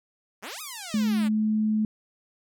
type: exponential two-way sweep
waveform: 5% pulse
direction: up then down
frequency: 174.4 to 1291 to 275.5 Hz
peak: -24 dBFS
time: 0.42-1.29 s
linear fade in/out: 20 ms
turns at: 0.61 s
type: tone with pitch glide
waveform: sine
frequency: 214.3 to 215.5 Hz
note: A3 to A3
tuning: -45 to -36 cents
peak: -21 dBFS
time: 0.94-1.85 s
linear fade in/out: 2 ms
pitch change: +9 cents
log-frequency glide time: 1.12-1.4 s
effects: none